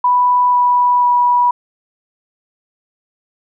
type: tone with pitch steps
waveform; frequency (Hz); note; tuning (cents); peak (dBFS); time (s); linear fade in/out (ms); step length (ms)
sine; 987.8 / 981.5 / 975.3; B5 / B5 / B5; 0 / -11 / -22; -9; 0.04-1.51; 5; 490
effects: none